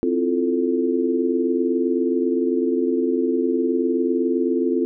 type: chord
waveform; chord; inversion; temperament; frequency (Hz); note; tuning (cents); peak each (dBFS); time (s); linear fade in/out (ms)
sine; F major seventh; second; equal; 261.6 / 329.6 / 349.2 / 440; C4 / E4 / F4 / A4; 0 / 0 / 0 / 0; -22 / -26 / -22 / -24; 0.03-4.85; 0
effects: none